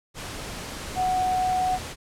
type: tone in noise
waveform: sine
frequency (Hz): 740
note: F#5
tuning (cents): 0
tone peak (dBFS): -21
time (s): 0.95-1.79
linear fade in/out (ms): 50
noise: pink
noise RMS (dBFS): -35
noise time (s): 0.14-1.96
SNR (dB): +11
effects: low-pass 10000 Hz 12 dB/octave